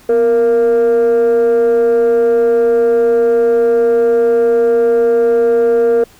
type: tone with frequency modulation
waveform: sine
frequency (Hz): 466.2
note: A#4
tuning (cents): 0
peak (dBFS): -6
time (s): 0.09-6.04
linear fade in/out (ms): 5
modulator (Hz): 220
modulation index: 0.33
effects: tanh soft clip ceiling -7 dBFS + pink hiss -45 dBFS RMS until 6.19 s